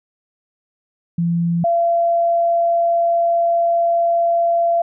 sine tone pair in turn, 170 / 681.2 Hz, F3 / F5, -46 / -43 cents, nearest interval 2 octaves, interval 2403 cents, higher second, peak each -15 / -13 dBFS, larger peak second, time 1.18-1.64 / 1.64-4.82 s, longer second, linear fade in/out 5 ms, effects none

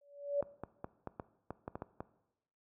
sine tone with exponential growth, 571 Hz, D5, 49 cents flat, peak -27 dBFS, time 0.01-0.41 s, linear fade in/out 5 ms, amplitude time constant 86 ms
clicks, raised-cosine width 1 ms, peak -26 dBFS, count 10, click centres 0.426 / 0.636 / 0.844 / 1.073 / 1.198 / 1.506 / 1.679 / 1.755 / 1.821 / 2.005 s
effects noise-tail reverb RT60 0.9 s tail -18 dB re dry + high-pass 60 Hz 12 dB/octave

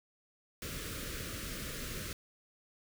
pink band-stop noise, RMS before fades -41 dBFS, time 0.62-2.13 s, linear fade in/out 2 ms, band 580 to 1200 Hz, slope 48 dB/octave, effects none

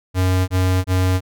square tone bursts, 92.5 Hz, F#2, in tune, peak -15 dBFS, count 3, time 0.14-1.208 s, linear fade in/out 50 ms, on 340 ms, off 24 ms, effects none

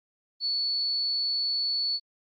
sine tone, 4435 Hz, C#8, in tune, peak -25 dBFS, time 0.4-2 s, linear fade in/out 50 ms, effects Opus 24 kbps

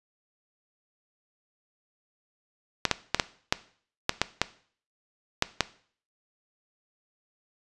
clicks, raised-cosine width 0.2 ms, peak -3 dBFS, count 10, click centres 2.853 / 2.913 / 3.146 / 3.198 / 3.525 / 4.094 / 4.216 / 4.416 / 5.424 / 5.607 s, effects noise-tail reverb RT60 0.5 s tail -17 dB re dry + resampled to 24000 Hz

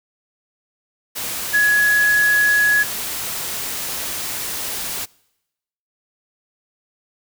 sine tone in noise, 1681 Hz, G#6, 20 cents sharp, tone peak -12 dBFS, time 1.53-2.84 s, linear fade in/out 20 ms, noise white, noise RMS -26 dBFS, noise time 1.15-5.06 s, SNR +11 dB, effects noise-tail reverb RT60 0.9 s tail -25 dB re dry

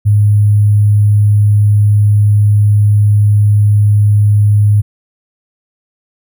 sine tone with sample-and-hold, 103.83 Hz, G#2, in tune, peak -5 dBFS, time 0.05-4.82 s, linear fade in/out 20 ms, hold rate 11025 Hz, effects none

